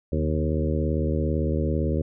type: harmonic tone with a mistuned harmonic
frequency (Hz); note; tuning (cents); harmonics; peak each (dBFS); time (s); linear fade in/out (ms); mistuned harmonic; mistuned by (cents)
77.78; D#2; 0; 1 / 2 / 3 / 4 / 5 / 6 / 7; -25 / -28 / -30 / -31 / -32 / -33 / -33; 0.12-2.02; 5; 2; -55
effects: none